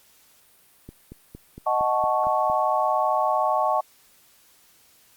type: click train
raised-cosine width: 3 ms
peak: -26 dBFS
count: 8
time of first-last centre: 0.89-2.499 s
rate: 4.35 Hz
type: chord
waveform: sine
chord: D# half-diminished seventh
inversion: none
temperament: equal with one note detuned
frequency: 622.3 / 740 / 872.9 / 1108.7 Hz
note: D#5 / F#5 / A5 / C#6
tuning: 0 / 0 / -14 / 0 cents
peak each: -25 dBFS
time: 1.66-3.81 s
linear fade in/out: 10 ms
effects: white hiss -57 dBFS RMS until 5.16 s + Opus 48 kbps